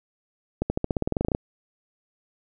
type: accelerating click train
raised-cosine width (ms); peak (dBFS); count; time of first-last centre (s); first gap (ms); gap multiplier
2; -10; 15; 0.62-1.349; 80; 0.93
effects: none